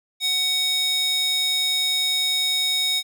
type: tone with high-pass filter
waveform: square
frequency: 750 Hz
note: F#5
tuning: 23 cents sharp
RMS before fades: -22 dBFS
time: 0.2-3.03 s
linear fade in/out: 50 ms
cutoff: 3400 Hz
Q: 5
effects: none